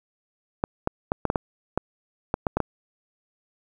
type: clicks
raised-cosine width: 1 ms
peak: -8 dBFS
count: 11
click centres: 0.639 / 0.874 / 1.119 / 1.253 / 1.301 / 1.358 / 1.776 / 2.341 / 2.468 / 2.57 / 2.603 s
effects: 8-bit